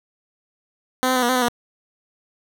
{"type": "tone with pitch steps", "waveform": "10% pulse", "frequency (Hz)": [256, 257.5, 252.5, 239.9, 256.4, 251, 239.8], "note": ["C4", "C4", "B3", "A#3", "C4", "B3", "A#3"], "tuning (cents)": [-38, -28, 39, 50, -35, 28, 49], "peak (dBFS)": -9, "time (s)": [1.03, 1.485], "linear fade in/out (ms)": 0, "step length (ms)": 65, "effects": []}